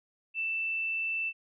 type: tone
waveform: sine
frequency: 2659 Hz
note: E7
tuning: 14 cents sharp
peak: -29 dBFS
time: 0.34-1.33 s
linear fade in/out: 50 ms
effects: none